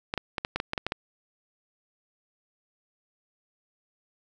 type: clicks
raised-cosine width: 0.3 ms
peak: -12 dBFS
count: 10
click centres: 0.139 / 0.177 / 0.382 / 0.449 / 0.56 / 0.601 / 0.734 / 0.778 / 0.866 / 0.921 s
effects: none